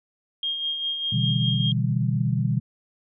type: tone with tremolo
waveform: sine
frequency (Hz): 3229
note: G#7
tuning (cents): -49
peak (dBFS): -23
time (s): 0.43-1.72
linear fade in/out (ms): 2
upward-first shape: sine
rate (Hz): 5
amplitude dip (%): 45
type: chord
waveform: sine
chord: E minor seventh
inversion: second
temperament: just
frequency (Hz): 123.61 / 148.33 / 164.81 / 197.78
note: B2 / D3 / E3 / G3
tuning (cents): +2 / +18 / 0 / +16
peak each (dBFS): -23 / -27 / -28 / -28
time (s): 1.12-2.6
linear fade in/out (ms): 10
effects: none